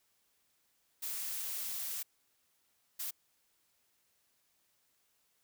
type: noise bursts at uneven times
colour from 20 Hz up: blue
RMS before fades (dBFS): -39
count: 2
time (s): 1.02-2.03 / 2.99-3.11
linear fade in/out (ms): 10
effects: white hiss -75 dBFS RMS until 5.43 s